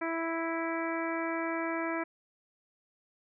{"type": "harmonic tone", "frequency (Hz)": 329.6, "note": "E4", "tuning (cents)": 0, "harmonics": [1, 2, 3, 4, 5, 6, 7], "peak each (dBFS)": [-34, -37, -39, -40, -41, -42, -42], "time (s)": [0.01, 2.04], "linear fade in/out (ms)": 10, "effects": []}